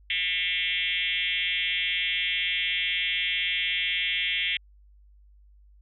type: tone with frequency modulation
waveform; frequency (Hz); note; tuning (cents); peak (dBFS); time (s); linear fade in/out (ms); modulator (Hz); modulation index
sine; 2703; E7; +43; -24; 0.1-4.57; 2; 178; 4.2
effects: added 50 Hz sine -52 dBFS peak until 5.81 s